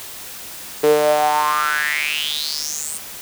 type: tone with high-pass filter sweep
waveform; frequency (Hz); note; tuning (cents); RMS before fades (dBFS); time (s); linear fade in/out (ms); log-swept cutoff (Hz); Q
sawtooth; 150; D3; +37; -19; 0.83-2.98; 10; 410 to 9000; 7.3
effects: white hiss -34 dBFS RMS until 3.21 s